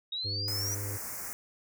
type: linear sweep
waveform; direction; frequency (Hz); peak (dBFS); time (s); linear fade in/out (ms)
sine; up; 3729 to 5900; -32; 0.12-0.75; 5
type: harmonic tone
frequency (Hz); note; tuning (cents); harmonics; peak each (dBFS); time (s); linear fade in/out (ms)
101.4; G#2; -41; 1 / 3 / 4 / 5; -35 / -48 / -49 / -50; 0.24-0.98; 20
type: band-stop noise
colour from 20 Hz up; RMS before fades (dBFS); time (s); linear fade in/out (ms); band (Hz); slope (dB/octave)
white; -39; 0.48-1.33; 0; 2200 to 5400; 48
effects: none